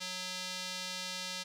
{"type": "tone with band-pass filter", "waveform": "square", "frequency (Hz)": 183.8, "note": "F#3", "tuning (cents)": -11, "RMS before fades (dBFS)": -40, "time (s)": [0, 1.44], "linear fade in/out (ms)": 20, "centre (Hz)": 4500, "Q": 1.5, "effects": []}